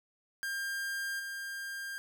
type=tone with level steps; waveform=45% pulse; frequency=1600 Hz; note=G6; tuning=35 cents sharp; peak=-34 / -38 dBFS; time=0.43-1.98 s; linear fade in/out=0 ms; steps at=1.19 s; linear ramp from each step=10 ms; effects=none